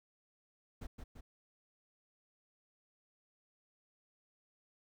brown noise with echo, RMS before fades -43 dBFS, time 0.81-0.87 s, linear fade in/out 10 ms, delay 170 ms, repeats 2, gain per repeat -4 dB, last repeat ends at 1.21 s, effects none

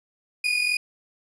35% pulse tone pair together, 2446 / 2489 Hz, D#7 / D#7, -30 / 0 cents, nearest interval unison, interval 30 cents, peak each -21 / -24 dBFS, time 0.44-0.77 s, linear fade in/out 5 ms, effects resampled to 22050 Hz + 9-bit

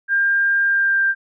sine tone with pitch glide, 1600 to 1583.5 Hz, G6 to G6, +35 to +17 cents, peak -14 dBFS, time 0.08-1.15 s, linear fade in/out 50 ms, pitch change -18 cents, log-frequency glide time 0.64-1.03 s, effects none

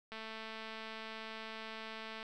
click train, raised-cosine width 0.3 ms, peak -30 dBFS, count 467, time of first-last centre 0.12-2.229 s, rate 221 Hz, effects none

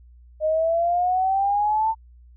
sine exponential sweep, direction up, 614 to 900 Hz, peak -18 dBFS, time 0.4-1.95 s, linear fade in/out 50 ms, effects added 60 Hz sine -46 dBFS peak until 2.36 s

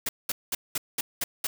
white noise bursts, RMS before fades -28 dBFS, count 7, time 0.06-1.47 s, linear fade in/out 5 ms, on 30 ms, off 200 ms, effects none

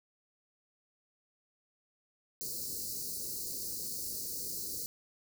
white band-stop noise, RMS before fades -39 dBFS, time 2.41-4.86 s, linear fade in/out 0 ms, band 530 to 4200 Hz, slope 96 dB/octave, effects none

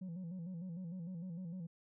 sine tone with vibrato, 176 Hz, F3, 14 cents sharp, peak -39 dBFS, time 0.01-1.67 s, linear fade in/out 10 ms, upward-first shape square, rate 6.6 Hz, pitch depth 95 cents each way, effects tanh soft clip ceiling -41 dBFS

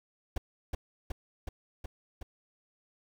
brown noise with echo, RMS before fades -31 dBFS, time 0.36-0.38 s, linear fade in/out 5 ms, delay 370 ms, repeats 5, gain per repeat -2 dB, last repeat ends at 2.23 s, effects none

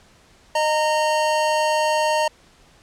square tone pair together, 615.4 / 922 Hz, D#5 / A#5, -19 / -19 cents, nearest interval perfect fifth, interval 700 cents, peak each -21 dBFS, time 0.55-2.28 s, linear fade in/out 5 ms, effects pink hiss -53 dBFS RMS until 2.82 s + low-pass 8000 Hz 12 dB/octave

